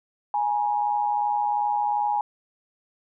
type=tone pair together; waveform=sine; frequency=832.3 / 955 Hz; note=G#5 / A#5; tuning=+4 / +42 cents; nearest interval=major second; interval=238 cents; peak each=-22 / -28 dBFS; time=0.34-2.21 s; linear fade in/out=2 ms; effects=none